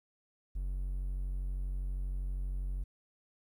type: tone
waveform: triangle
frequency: 46.28 Hz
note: F#1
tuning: 1 cent sharp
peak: -31 dBFS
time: 0.55-2.84 s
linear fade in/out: 10 ms
effects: 12-bit